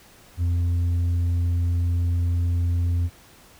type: tone with tanh clipping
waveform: triangle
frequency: 86.6 Hz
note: F2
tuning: 14 cents flat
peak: -20 dBFS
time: 0.37-3.1 s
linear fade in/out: 50 ms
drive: 8 dB
effects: pink hiss -51 dBFS RMS until 3.59 s